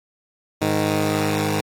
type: tone pair together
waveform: 10% pulse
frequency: 103.82 / 155.56 Hz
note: G#2 / D#3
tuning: 0 / 0 cents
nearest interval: perfect fifth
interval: 700 cents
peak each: -14 dBFS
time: 0.61-1.61 s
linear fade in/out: 10 ms
effects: AAC 48 kbps